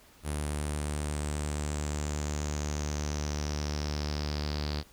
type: tone with low-pass filter sweep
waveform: sawtooth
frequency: 74.3 Hz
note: D2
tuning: 21 cents sharp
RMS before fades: -33 dBFS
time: 0.23-4.84 s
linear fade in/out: 50 ms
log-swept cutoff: 10000 to 4600 Hz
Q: 6.8
effects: pink hiss -58 dBFS RMS until 4.92 s